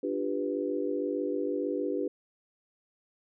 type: chord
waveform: sine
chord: G dominant seventh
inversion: second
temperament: equal with one note detuned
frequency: 293.7 / 349.2 / 395.6 / 493.9 Hz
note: D4 / F4 / G4 / B4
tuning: 0 / 0 / +16 / 0 cents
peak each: -33 / -36 / -33 / -34 dBFS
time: 0.03-2.08 s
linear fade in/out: 5 ms
effects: none